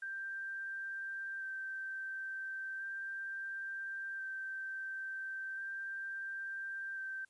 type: tone with vibrato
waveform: sine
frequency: 1568 Hz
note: G6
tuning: in tune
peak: -39 dBFS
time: 0.02-7.25 s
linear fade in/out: 5 ms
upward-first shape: square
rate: 0.36 Hz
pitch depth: 10 cents each way
effects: white hiss -75 dBFS RMS until 7.29 s + resampled to 24000 Hz